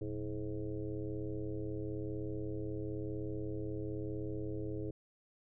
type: tone with frequency modulation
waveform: sine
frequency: 220 Hz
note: A3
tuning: in tune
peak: -36 dBFS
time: 0.01-4.91 s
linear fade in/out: 5 ms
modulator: 101 Hz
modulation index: 2.5
effects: none